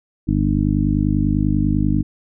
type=harmonic tone with a mistuned harmonic; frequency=50.1 Hz; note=G1; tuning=38 cents sharp; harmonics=1 / 2 / 3 / 4 / 5 / 6; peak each=-22 / -22 / -22 / -22 / -22 / -22 dBFS; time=0.27-2.03 s; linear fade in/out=20 ms; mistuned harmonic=1; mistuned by=-91 cents; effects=none

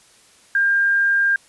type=tone; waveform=sine; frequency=1602 Hz; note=G6; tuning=37 cents sharp; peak=-14 dBFS; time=0.55-1.36 s; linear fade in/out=2 ms; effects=white hiss -52 dBFS RMS until 1.48 s + resampled to 24000 Hz

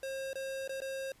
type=tone with dropouts; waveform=square; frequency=536 Hz; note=C5; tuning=42 cents sharp; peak=-37 dBFS; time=0.03-1.12 s; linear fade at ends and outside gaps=2 ms; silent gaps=0.332-0.355 / 0.677-0.693 / 0.804-0.818 s; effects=pink hiss -64 dBFS RMS until 1.2 s + resampled to 32000 Hz

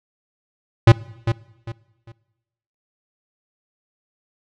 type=tone with echo; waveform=square; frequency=114.5 Hz; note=A#2; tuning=31 cents flat; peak=-6 dBFS; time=0.87-0.92 s; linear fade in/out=5 ms; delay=400 ms; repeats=3; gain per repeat=-11 dB; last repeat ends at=2.12 s; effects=noise-tail reverb RT60 1.0 s tail -21 dB re dry + low-pass 4000 Hz 12 dB/octave

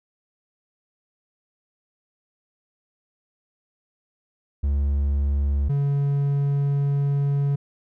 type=tone pair in turn; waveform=triangle; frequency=70.6 / 141.2 Hz; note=C#2 / C#3; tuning=+32 / +32 cents; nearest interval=octave; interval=1200 cents; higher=second; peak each=-17 dBFS; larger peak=neither; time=4.63-5.69 / 5.69-7.56 s; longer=second; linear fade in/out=10 ms; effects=none

